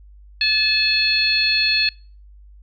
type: harmonic tone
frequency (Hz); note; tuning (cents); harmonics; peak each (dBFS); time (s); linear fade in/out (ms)
864; A5; -32; 2 / 3 / 4 / 5; -25 / -20 / -27 / -18; 0.41-1.89; 2
effects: noise-tail reverb RT60 0.4 s tail -26 dB re dry + added 50 Hz sine -42 dBFS peak until 2.62 s